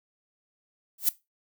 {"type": "noise with exponential growth", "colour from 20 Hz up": "violet", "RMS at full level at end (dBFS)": -17, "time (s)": [0.98, 1.09], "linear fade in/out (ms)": 5, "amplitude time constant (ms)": 23, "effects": ["noise-tail reverb RT60 0.2 s tail -17 dB re dry"]}